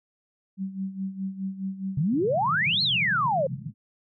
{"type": "tone with tremolo", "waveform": "sine", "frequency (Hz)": 192.1, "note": "G3", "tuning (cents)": -35, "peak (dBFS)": -26, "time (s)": [0.57, 2.05], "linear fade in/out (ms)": 50, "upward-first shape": "sine", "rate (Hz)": 4.8, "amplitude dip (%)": 75}
{"type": "exponential two-way sweep", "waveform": "sine", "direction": "up then down", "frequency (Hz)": [130.81, 4358, 509], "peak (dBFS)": -21, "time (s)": [1.97, 3.47], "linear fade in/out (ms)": 5, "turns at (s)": 2.82}
{"type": "band-pass noise", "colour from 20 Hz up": "pink", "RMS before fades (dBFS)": -35, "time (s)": [2.1, 3.74], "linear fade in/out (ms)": 50, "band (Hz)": [120, 190], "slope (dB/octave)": 48}
{"effects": []}